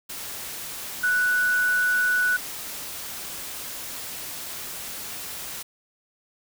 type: tone in noise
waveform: sine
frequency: 1480 Hz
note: F#6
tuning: in tune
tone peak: -19 dBFS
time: 1.03-2.37 s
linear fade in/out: 10 ms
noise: white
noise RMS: -35 dBFS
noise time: 0.09-5.63 s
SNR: +13 dB
effects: none